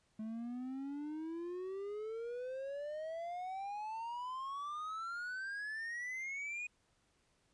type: exponential sweep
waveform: triangle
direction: up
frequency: 214.9 to 2489 Hz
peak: -38 dBFS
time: 0.19-6.67 s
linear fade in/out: 5 ms
effects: pink hiss -75 dBFS RMS until 7.53 s + resampled to 22050 Hz

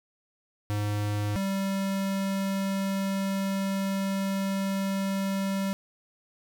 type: tone pair in turn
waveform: square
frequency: 103.83 / 194.76 Hz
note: G#2 / G3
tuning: 0 / -11 cents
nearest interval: major seventh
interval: 1089 cents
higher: second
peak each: -27 dBFS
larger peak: neither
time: 0.7-1.36 / 1.36-5.73 s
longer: second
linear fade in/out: 0 ms
effects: none

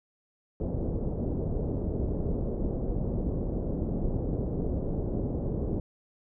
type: low-pass noise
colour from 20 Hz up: pink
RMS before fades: -30 dBFS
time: 0.6-5.8 s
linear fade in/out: 2 ms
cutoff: 520 Hz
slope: 24 dB/octave
effects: none

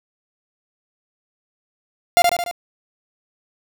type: tone with echo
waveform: 45% pulse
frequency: 698 Hz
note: F5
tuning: 1 cent flat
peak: -9 dBFS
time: 2.17-2.22 s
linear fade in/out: 0 ms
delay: 73 ms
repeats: 4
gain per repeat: -4 dB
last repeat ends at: 2.512 s
effects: none

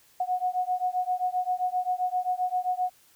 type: beating tone pair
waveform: sine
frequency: 727 / 734.6 Hz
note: F#5 / F#5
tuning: -31 / -13 cents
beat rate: 7.6 Hz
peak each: -28 dBFS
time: 0.2-2.9 s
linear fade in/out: 5 ms
effects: white hiss -60 dBFS RMS until 3.15 s

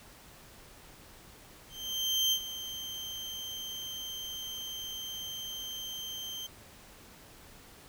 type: tone with ADSR envelope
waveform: 35% pulse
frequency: 3136 Hz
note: G7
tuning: in tune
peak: -23 dBFS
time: 1.69-6.47 s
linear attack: 630 ms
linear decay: 72 ms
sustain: -13 dB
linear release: 10 ms
effects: pink hiss -54 dBFS RMS until 7.88 s

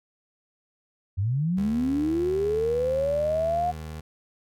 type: linear sweep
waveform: sine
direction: up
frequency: 88.4 to 723 Hz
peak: -22 dBFS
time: 1.17-3.72 s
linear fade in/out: 20 ms
type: tone with pitch glide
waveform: 25% pulse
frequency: 75.3 to 78.32 Hz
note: D2 to D#2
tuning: +44 to +12 cents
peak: -31 dBFS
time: 1.57-4.01 s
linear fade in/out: 10 ms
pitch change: +68 cents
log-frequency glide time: 1.84-3.14 s
effects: none

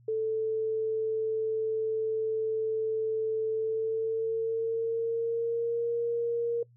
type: tone with pitch glide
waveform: sine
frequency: 440 to 468.9 Hz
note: A4 to A#4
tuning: 0 to +10 cents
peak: -26 dBFS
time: 0.08-6.63 s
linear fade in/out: 5 ms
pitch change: +110 cents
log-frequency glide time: 3.51-5.9 s
effects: noise-tail reverb RT60 0.1 s tail -22 dB re dry + added 120 Hz sine -56 dBFS peak until 6.76 s

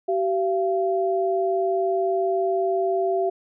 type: tone pair together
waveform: sine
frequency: 383.6 / 683.5 Hz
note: G4 / F5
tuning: -37 / -37 cents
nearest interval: minor seventh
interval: 1000 cents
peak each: -22 / -23 dBFS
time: 0.08-3.3 s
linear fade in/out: 10 ms
effects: none

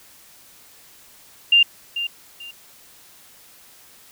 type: tone with echo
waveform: sine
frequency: 2794 Hz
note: F7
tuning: in tune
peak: -10 dBFS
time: 1.52-1.63 s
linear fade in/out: 5 ms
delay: 440 ms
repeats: 2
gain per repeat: -12 dB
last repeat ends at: 2.51 s
effects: white hiss -49 dBFS RMS until 4.11 s

